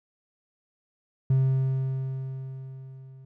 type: tone with level ramp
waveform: triangle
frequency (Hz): 132.5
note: C3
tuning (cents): +22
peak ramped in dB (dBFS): -15 to -43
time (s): 1.3-3.25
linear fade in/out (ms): 5
effects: tanh soft clip ceiling -12 dBFS